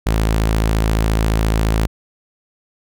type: tone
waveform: sawtooth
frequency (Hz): 54.4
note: A1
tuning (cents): -19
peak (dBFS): -10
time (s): 0.06-1.87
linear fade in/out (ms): 10
effects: none